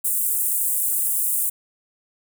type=high-pass noise; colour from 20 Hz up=pink; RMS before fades=-22 dBFS; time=0.04-1.5 s; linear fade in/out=10 ms; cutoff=8400 Hz; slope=48 dB/octave; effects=none